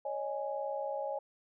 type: chord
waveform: sine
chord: C# suspended second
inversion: none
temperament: equal with one note detuned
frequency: 554.4 / 614.8 / 830.6 Hz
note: C#5 / D#5 / G#5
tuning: 0 / -21 / 0 cents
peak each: -37 / -39 / -39 dBFS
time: 0.05-1.19 s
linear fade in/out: 5 ms
effects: none